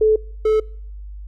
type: tone pair in turn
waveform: sine / triangle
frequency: 433.7 / 433.7 Hz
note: A4 / A4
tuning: -25 / -25 cents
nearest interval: unison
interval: 0 cents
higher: neither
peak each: -11 dBFS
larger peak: neither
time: 0.01-0.16 / 0.45-0.6 s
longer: neither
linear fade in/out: 5 ms
effects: noise-tail reverb RT60 0.7 s tail -26 dB re dry + added 50 Hz sine -31 dBFS peak until 1.27 s